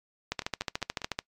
two click trains, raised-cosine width 0.2 ms, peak -21 / -12 dBFS, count 4 / 13, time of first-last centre 0.42-1.018 / 0.32-1.19 s, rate 5.02 / 13.8 Hz, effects noise-tail reverb RT60 0.1 s tail -23 dB re dry + MP3 96 kbps

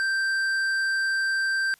sine tone with tanh clipping, 1568 Hz, G6, in tune, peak -24 dBFS, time 0-1.74 s, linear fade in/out 0 ms, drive 10 dB, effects white hiss -59 dBFS RMS until 1.79 s + resampled to 32000 Hz

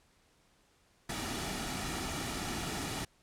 pink noise with comb filter, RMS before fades -37 dBFS, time 1.09-3.05 s, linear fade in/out 5 ms, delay 1.9 ms, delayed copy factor -0.5, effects pink hiss -68 dBFS RMS until 3.22 s + low-pass 10000 Hz 12 dB/octave

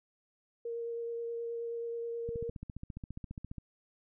sine tone with vibrato, 466.2 Hz, A#4, in tune, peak -35 dBFS, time 0.65-2.5 s, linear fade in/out 5 ms, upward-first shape sine, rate 9.4 Hz, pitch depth 10 cents each way
click train, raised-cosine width 5 ms, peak -29 dBFS, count 20, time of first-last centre 2.29-3.583 s, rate 14.7 Hz
effects none

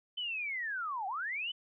sine linear two-way sweep, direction down then up, 3071 to 730 to 3071 Hz, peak -34 dBFS, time 0.17-1.52 s, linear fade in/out 10 ms, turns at 1.07 s, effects none

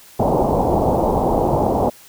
white low-pass noise, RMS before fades -17 dBFS, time 0.19-1.9 s, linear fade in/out 10 ms, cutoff 890 Hz, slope 48 dB/octave, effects white hiss -45 dBFS RMS until 2.08 s

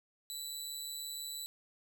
20% pulse tone with amplitude modulation, 3963 Hz, B7, 5 cents sharp, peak -32 dBFS, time 0.3-1.46 s, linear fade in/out 0 ms, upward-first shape sine, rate 146 Hz, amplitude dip 50%, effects none

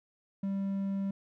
triangle tone, 196 Hz, G3, in tune, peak -28 dBFS, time 0.43-1.11 s, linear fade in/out 5 ms, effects none

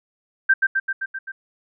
sine tone with echo, 1568 Hz, G6, in tune, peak -11 dBFS, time 0.49-0.54 s, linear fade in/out 10 ms, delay 130 ms, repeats 6, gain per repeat -3 dB, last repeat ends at 1.32 s, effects none

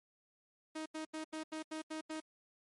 sawtooth tone bursts, 313.8 Hz, D#4, 15 cents sharp, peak -36 dBFS, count 8, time 0.75-2.204 s, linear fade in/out 10 ms, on 110 ms, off 82 ms, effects MP3 48 kbps

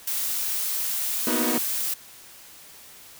blue noise, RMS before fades -27 dBFS, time 0.07-1.94 s, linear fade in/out 5 ms
sawtooth chord, B major seventh, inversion third, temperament equal with one note detuned, 233.1 / 246.9 / 314.9 / 370 Hz, A#3 / B3 / D#4 / F#4, 0 / 0 / +21 / 0 cents, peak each -27 / -23 / -25 / -28 dBFS, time 1.27-1.58 s, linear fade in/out 2 ms
effects white hiss -47 dBFS RMS until 3.19 s

